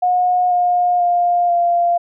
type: tone with pitch steps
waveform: sine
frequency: 723 / 713 / 703.2 / 693.5 Hz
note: F#5 / F5 / F5 / F5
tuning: -40 / +36 / +12 / -12 cents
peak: -12 dBFS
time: 0.02-1.98 s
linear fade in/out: 10 ms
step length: 490 ms
effects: none